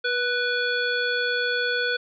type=harmonic tone with a mistuned harmonic; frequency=487.4 Hz; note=B4; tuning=23 cents flat; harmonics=1 / 3 / 5 / 7 / 9; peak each=-28 / -24 / -35 / -31 / -34 dBFS; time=0.04-1.97 s; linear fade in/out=10 ms; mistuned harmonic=3; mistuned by=+27 cents; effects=none